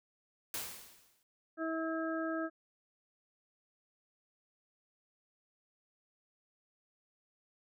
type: noise with exponential decay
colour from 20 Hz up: white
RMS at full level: -37 dBFS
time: 0.54-1.23 s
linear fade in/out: 1 ms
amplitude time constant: 150 ms
type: harmonic tone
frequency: 323.3 Hz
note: E4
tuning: 34 cents flat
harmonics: 1 / 2 / 4 / 5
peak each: -36 / -39 / -42 / -43 dBFS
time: 1.57-2.5 s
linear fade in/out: 50 ms
effects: none